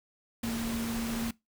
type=tone in noise; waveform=sine; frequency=230 Hz; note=A#3; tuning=23 cents flat; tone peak=-31 dBFS; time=0.43-1.31 s; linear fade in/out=5 ms; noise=pink; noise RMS=-38 dBFS; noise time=0.43-1.31 s; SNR=+4 dB; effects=noise-tail reverb RT60 0.2 s tail -22 dB re dry